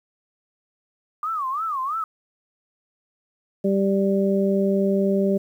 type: tone with vibrato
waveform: sine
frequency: 1174.7 Hz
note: D6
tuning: in tune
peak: -23 dBFS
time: 1.23-2.04 s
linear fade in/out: 2 ms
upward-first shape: sine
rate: 3 Hz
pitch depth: 220 cents each way
type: harmonic tone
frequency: 196 Hz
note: G3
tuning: in tune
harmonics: 1 / 2 / 3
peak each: -20 / -22 / -25 dBFS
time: 3.64-5.38 s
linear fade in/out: 10 ms
effects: 9-bit

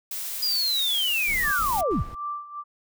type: noise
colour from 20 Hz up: blue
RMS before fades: -32 dBFS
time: 0.11-1.81 s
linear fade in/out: 2 ms
type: linear sweep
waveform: sine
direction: down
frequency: 4946 to 39.8 Hz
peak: -22 dBFS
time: 0.42-2.03 s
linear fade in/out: 10 ms
type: noise bursts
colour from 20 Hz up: brown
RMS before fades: -37 dBFS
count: 3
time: 1.27-2.152 s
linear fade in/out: 10 ms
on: 250 ms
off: 66 ms
type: tone with tremolo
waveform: sine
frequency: 1174.7 Hz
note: D6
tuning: in tune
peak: -27 dBFS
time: 1.42-2.64 s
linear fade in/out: 50 ms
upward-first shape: sine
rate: 2.6 Hz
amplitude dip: 80%
effects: none

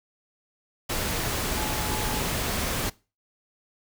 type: tone in noise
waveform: sine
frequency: 855 Hz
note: A5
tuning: 50 cents flat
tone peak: -35 dBFS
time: 1.56-2.21 s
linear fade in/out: 10 ms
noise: pink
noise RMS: -28 dBFS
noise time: 0.89-2.9 s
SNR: -10 dB
effects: noise-tail reverb RT60 0.3 s tail -21 dB re dry

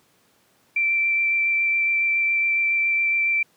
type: tone with vibrato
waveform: sine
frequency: 2344 Hz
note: D7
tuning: 4 cents flat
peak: -18 dBFS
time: 0.76-3.43 s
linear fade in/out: 5 ms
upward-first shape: sine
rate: 7.2 Hz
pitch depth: 10 cents each way
effects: pink hiss -61 dBFS RMS until 3.56 s + high-pass 150 Hz 12 dB/octave

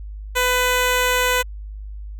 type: tone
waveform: 10% pulse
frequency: 500 Hz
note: B4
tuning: 21 cents sharp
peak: -8 dBFS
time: 0.35-1.43 s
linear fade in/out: 20 ms
effects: added 51 Hz sine -30 dBFS peak until 2.19 s

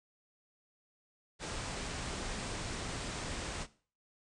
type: low-pass noise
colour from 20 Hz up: pink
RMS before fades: -40 dBFS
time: 1.39-3.67 s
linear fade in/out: 50 ms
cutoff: 9200 Hz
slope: 96 dB/octave
effects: noise-tail reverb RT60 0.4 s tail -17 dB re dry

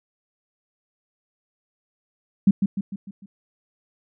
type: tone with echo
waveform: sine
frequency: 197.4 Hz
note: G3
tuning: 12 cents sharp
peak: -10 dBFS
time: 2.47-2.51 s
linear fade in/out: 5 ms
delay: 150 ms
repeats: 5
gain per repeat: -6 dB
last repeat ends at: 3.26 s
effects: none

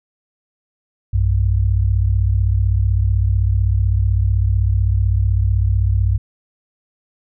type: tone pair together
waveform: sine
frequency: 61 / 96.83 Hz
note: B1 / G2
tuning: -21 / -21 cents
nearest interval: minor sixth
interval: 800 cents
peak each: -16 / -15 dBFS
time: 1.13-6.18 s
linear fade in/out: 10 ms
effects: none

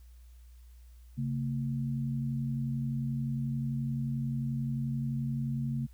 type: tone pair together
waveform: sine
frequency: 136.8 / 228.2 Hz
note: C#3 / A#3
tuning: -23 / -37 cents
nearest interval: major sixth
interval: 886 cents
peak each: -31 / -35 dBFS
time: 1.17-5.87 s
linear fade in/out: 20 ms
effects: added 60 Hz sine -50 dBFS peak until 5.93 s + white hiss -69 dBFS RMS until 5.93 s

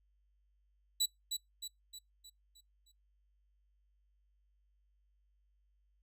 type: tone with echo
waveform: 25% pulse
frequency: 3944 Hz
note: B7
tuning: 3 cents flat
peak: -25 dBFS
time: 1-1.06 s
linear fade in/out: 10 ms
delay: 310 ms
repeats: 6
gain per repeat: -6 dB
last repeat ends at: 2.92 s
effects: noise-tail reverb RT60 0.2 s tail -26 dB re dry + added 50 Hz sine -70 dBFS peak until 6.02 s

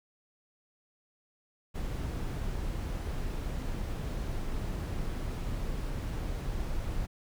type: noise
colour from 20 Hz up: brown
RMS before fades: -34 dBFS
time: 1.74-7.07 s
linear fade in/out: 20 ms
effects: none

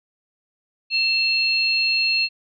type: tone pair together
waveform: sine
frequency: 2675 / 4246 Hz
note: E7 / C8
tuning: +25 / +25 cents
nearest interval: minor sixth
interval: 800 cents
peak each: -20 dBFS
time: 0.9-2.29 s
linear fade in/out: 50 ms
effects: none

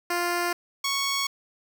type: tone pair in turn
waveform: 10% pulse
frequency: 349.2 / 1108.6 Hz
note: F4 / C#6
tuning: 0 / 0 cents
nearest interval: octave + minor sixth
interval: 2000 cents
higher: second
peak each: -16 dBFS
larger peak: neither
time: 0.1-0.53 / 0.84-1.27 s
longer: neither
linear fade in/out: 5 ms
effects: none

